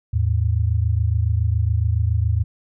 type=tone pair together; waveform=sine; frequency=80.7 / 107.86 Hz; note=E2 / A2; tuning=-36 / -34 cents; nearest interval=perfect fourth; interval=502 cents; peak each=-19 dBFS; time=0.13-2.44 s; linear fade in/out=10 ms; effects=none